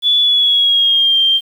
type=tone with pitch glide; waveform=sine; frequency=3439 to 3172 Hz; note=A7 to G7; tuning=-40 to +20 cents; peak=-9 dBFS; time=0.02-1.41 s; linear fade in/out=50 ms; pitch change=-140 cents; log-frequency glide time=0.2-1.19 s; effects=7-bit